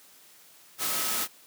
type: tone in noise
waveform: sine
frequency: 1281 Hz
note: E6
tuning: 50 cents flat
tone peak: -40 dBFS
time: 0.78-1.28 s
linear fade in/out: 50 ms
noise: white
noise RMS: -29 dBFS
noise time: 0.78-1.28 s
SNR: -14 dB
effects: white hiss -55 dBFS RMS until 1.46 s + high-pass 150 Hz 12 dB/octave